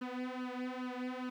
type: tone with flanger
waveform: sawtooth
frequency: 251.9 Hz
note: B3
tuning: 34 cents sharp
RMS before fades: -40 dBFS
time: 0.01-1.3 s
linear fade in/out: 10 ms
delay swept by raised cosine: 0.67 to 3.57 ms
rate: 2.4 Hz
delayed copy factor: +0.8
effects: low-pass 3000 Hz 12 dB/octave + 12-bit